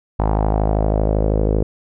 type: tone with low-pass filter sweep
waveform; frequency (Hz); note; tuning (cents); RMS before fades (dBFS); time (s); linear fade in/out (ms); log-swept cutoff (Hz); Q
sawtooth; 52.7; G#1; +26; -17; 0.19-1.63; 5; 890 to 460; 3.1
effects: none